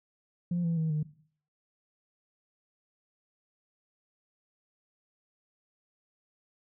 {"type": "tone with pitch steps", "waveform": "sine", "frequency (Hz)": [174.61, 166.92, 159.56, 152.53], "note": ["F3", "E3", "D#3", "D#3"], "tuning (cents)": [0, 22, 44, -34], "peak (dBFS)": -25, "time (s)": [0.51, 1.03], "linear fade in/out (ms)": 5, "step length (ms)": 130, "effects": ["noise-tail reverb RT60 0.5 s tail -17 dB re dry", "tanh soft clip ceiling -24 dBFS"]}